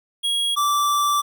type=tone pair in turn; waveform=square; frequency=3300 / 1166.7 Hz; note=G#7 / D6; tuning=-12 / -12 cents; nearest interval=octave + tritone; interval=1800 cents; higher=first; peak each=-20 / -18 dBFS; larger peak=second; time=0.23-0.56 / 0.56-1.22 s; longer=second; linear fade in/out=20 ms; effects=10-bit